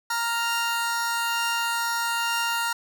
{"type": "tone pair together", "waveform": "sawtooth", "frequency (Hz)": [930.9, 1396.9], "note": ["A#5", "F6"], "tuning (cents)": [-3, 0], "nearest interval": "perfect fifth", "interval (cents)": 703, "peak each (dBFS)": -23, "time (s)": [0.1, 2.73], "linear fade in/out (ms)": 5, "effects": []}